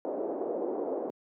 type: band-pass noise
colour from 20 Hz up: pink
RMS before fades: -33 dBFS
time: 0.05-1.1 s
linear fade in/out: 0 ms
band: 340 to 600 Hz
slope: 24 dB/octave
effects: high-pass 200 Hz 12 dB/octave